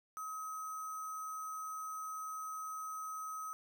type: tone with sample-and-hold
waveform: sine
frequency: 1271 Hz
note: D#6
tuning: 36 cents sharp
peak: -40 dBFS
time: 0.17-3.53 s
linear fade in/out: 0 ms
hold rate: 7350 Hz
effects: none